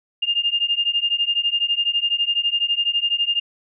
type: beating tone pair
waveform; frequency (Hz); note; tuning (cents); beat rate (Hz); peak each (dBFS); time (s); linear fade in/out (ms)
sine; 2810 / 2822; F7 / F7; +10 / +17; 12; -21; 0.22-3.4; 10
effects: none